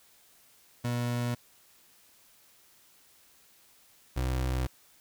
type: tone pair in turn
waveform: 30% pulse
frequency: 120.7 / 63.94 Hz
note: B2 / C2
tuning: -39 / -39 cents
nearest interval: major seventh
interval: 1100 cents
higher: first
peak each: -26 / -25 dBFS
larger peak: second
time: 0.84-1.35 / 4.16-4.67 s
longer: neither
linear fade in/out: 10 ms
effects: white hiss -61 dBFS RMS until 5 s